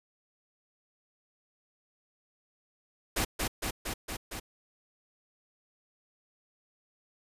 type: noise with echo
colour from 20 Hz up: pink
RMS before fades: -29 dBFS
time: 3.16-3.25 s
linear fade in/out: 10 ms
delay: 230 ms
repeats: 5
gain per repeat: -2 dB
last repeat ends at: 4.4 s
effects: resampled to 32000 Hz